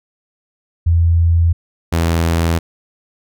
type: tone pair in turn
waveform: sine / sawtooth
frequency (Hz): 84.1 / 83.18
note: E2 / E2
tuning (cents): +35 / +16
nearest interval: unison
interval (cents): 19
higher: first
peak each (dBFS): -9 / -9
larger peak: neither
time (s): 0.86-1.53 / 1.92-2.59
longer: neither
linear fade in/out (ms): 10
effects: none